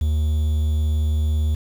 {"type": "tone", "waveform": "triangle", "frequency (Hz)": 76.5, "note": "D#2", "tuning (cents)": -29, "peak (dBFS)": -15, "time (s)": [0.01, 1.55], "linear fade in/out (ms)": 5, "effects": ["7-bit"]}